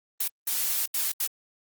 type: noise bursts at uneven times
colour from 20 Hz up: blue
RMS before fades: -27 dBFS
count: 4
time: 0.2-0.28 / 0.47-0.86 / 0.94-1.12 / 1.2-1.27 s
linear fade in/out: 5 ms
effects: Opus 24 kbps